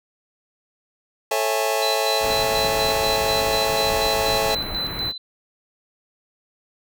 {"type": "chord", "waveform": "sawtooth", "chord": "A major seventh", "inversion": "none", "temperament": "just", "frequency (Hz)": [440, 550, 660, 825], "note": ["A4", "C#5", "E5", "G#5"], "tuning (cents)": [0, -14, 2, -12], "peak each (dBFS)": -21, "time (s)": [1.31, 4.55], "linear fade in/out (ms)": 5}
{"type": "tone with tremolo", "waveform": "sine", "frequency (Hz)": 4025, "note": "B7", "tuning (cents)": 32, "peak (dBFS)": -23, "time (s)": [1.82, 5.18], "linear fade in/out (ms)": 5, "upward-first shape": "square", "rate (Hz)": 4.1, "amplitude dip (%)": 60}
{"type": "band-stop noise", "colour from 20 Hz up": "pink", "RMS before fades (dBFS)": -31, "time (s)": [2.2, 5.13], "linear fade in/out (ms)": 50, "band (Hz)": [2300, 14000], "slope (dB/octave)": 24}
{"effects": []}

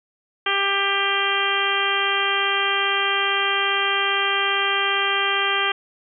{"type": "harmonic tone", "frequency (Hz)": 396.1, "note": "G4", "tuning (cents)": 18, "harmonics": [1, 2, 3, 4, 5, 6, 7, 8], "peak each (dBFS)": [-29, -29, -25, -26, -27, -28, -28, -25], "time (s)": [0.46, 5.72], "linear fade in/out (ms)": 5, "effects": []}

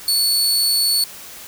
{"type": "tone", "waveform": "sawtooth", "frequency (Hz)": 4436, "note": "C#8", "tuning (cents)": 0, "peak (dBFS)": -12, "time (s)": [0.08, 1.04], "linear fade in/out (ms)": 2, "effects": ["white hiss -37 dBFS RMS until 1.47 s"]}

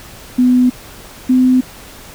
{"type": "tone pair in turn", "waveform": "sine", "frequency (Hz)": [250, 255.1], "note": ["B3", "C4"], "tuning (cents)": [21, -44], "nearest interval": "unison", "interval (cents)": 35, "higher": "second", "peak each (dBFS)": -7, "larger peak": "neither", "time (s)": [[0.38, 0.7], [1.29, 1.61]], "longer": "neither", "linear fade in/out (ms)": 10, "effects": ["pink hiss -36 dBFS RMS until 2.14 s"]}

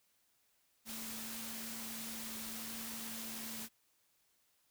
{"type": "tone in noise", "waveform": "sine", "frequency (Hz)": 224.8, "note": "A3", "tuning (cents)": 37, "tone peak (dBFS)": -49, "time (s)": [0.85, 3.69], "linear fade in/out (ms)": 50, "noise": "white", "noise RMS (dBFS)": -45, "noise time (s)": [0.85, 3.69], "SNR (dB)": -7, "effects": ["white hiss -75 dBFS RMS until 4.7 s"]}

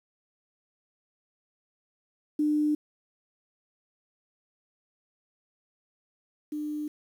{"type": "tone pair in turn", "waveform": "sine", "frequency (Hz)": [300, 300], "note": ["D4", "D4"], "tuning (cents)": [37, 37], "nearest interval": "unison", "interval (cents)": 0, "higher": "neither", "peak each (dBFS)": [-22, -30], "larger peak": "first", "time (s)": [[2.39, 2.75], [6.52, 6.88]], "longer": "neither", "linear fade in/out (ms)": 5, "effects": ["9-bit"]}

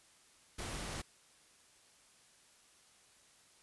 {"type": "noise", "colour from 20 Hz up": "pink", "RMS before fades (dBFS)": -42, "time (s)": [0.58, 1.02], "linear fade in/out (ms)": 10, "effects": ["white hiss -65 dBFS RMS until 3.62 s", "resampled to 24000 Hz"]}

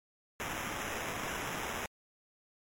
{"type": "noise with sample-and-hold", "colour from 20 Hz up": "violet", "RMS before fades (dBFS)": -38, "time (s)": [0.4, 1.86], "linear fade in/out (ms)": 0, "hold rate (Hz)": 4410, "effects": ["MP3 64 kbps"]}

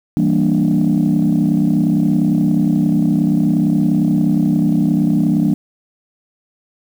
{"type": "chord", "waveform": "sine", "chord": "E half-diminished seventh", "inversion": "none", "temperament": "equal", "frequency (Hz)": [164.81, 196, 233.1, 293.7], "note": ["E3", "G3", "Bb3", "D4"], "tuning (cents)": [0, 0, 0, 0], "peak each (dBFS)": -16, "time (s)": [0.17, 5.54], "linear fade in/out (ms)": 0, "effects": ["tanh soft clip ceiling -6 dBFS", "7-bit"]}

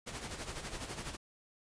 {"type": "noise with tremolo", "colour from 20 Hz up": "pink", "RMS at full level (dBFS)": -40, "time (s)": [0.06, 1.17], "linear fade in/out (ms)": 20, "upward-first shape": "sine", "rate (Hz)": 12, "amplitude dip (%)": 60, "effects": ["resampled to 22050 Hz"]}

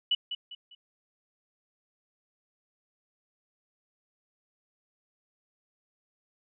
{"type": "tone with echo", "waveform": "sine", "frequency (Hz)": 2956, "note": "F#7", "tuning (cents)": -2, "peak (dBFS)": -22, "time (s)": [0.11, 0.15], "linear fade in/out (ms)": 5, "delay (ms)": 200, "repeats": 3, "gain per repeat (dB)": -9, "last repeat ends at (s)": 0.75, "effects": []}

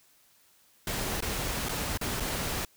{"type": "noise with dropouts", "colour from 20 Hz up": "pink", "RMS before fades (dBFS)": -32, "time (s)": [0.87, 2.65], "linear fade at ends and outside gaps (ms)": 2, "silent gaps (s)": [[1.206, 1.223], [1.687, 1.692], [1.975, 2.012], [2.2, 2.204]], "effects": ["white hiss -63 dBFS RMS until 2.76 s"]}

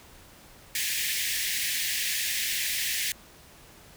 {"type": "high-pass noise", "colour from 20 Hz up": "pink", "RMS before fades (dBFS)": -29, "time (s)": [0.75, 3.12], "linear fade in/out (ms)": 2, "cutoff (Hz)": 1700, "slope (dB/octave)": 96, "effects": ["pink hiss -52 dBFS RMS until 3.96 s"]}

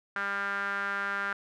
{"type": "tone with band-pass filter", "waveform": "sawtooth", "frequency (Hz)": 199.5, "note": "G3", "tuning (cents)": 31, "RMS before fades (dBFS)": -32, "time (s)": [0.16, 1.33], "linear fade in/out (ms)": 2, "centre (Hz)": 1500, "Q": 6.5, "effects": []}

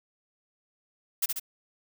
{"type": "noise with echo", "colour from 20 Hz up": "blue", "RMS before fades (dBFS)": -25, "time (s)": [1.22, 1.26], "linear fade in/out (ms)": 10, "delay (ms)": 69, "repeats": 2, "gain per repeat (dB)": -4, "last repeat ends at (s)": 1.398, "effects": []}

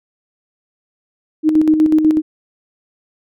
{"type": "tone with tremolo", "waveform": "sine", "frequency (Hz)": 311.1, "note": "D#4", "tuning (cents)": 0, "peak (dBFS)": -7, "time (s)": [1.43, 2.22], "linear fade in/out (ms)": 50, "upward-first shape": "square", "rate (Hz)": 8.1, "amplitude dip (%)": 50, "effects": []}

